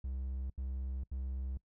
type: tone bursts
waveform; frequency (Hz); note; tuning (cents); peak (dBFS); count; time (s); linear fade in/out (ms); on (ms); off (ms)
triangle; 65.41; C2; 0; -34; 3; 0.04-1.574; 5; 460; 77
effects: noise-tail reverb RT60 0.1 s tail -23 dB re dry